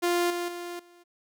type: tone with level steps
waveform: sawtooth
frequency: 349.2 Hz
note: F4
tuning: in tune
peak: -19 / -25 / -31 / -49 dBFS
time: 0.02-1.04 s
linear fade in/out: 20 ms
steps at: 0.3 / 0.48 / 0.79 s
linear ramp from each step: 5 ms
effects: none